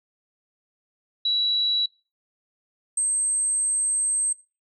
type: tone pair in turn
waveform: sine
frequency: 3917 / 8300 Hz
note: B7 / C9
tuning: -15 / -15 cents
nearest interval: octave + minor second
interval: 1300 cents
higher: second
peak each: -20 dBFS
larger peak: neither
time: 1.25-1.86 / 2.97-4.33 s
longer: second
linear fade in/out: 5 ms
effects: noise-tail reverb RT60 0.3 s tail -21 dB re dry